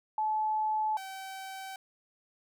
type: tone pair in turn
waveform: sine / sawtooth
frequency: 863 / 768.9 Hz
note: A5 / G5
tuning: -34 / -34 cents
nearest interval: major second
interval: 200 cents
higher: first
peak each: -27 / -36 dBFS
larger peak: first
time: 0.18-0.97 / 0.97-1.76 s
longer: neither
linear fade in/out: 2 ms
effects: none

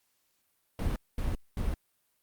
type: noise bursts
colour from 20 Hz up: brown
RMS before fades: -30 dBFS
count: 3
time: 0.79-1.74 s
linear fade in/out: 2 ms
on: 170 ms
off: 220 ms
effects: white hiss -74 dBFS RMS until 2.22 s + Opus 48 kbps

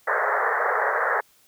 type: band-pass noise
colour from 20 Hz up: white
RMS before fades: -23 dBFS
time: 0.07-1.21 s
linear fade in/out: 10 ms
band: 410 to 1900 Hz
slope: 96 dB/octave
effects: white hiss -59 dBFS RMS until 1.47 s

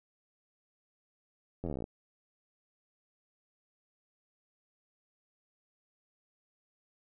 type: slowing click train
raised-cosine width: 2 ms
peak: -24 dBFS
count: 15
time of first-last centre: 1.64-1.841 s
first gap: 11 ms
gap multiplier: 1.04
effects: none

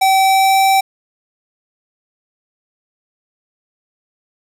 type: tone with pitch glide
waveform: square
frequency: 769 to 774.3 Hz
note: G5 to G5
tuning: -33 to -22 cents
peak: -10 dBFS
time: 0.01-0.81 s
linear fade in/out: 10 ms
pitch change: +11 cents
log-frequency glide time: 0.18-0.6 s
effects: none

